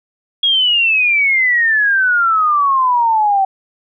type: exponential sweep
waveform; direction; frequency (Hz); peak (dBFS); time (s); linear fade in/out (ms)
sine; down; 3322 to 763; -10; 0.43-3.45; 5
effects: none